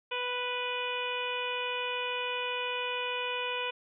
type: harmonic tone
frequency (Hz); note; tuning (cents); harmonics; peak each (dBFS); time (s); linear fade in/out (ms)
493.9; B4; 0; 1 / 2 / 3 / 4 / 5 / 6 / 7; -37 / -37 / -41 / -46 / -36 / -38 / -45; 0.11-3.71; 10
effects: none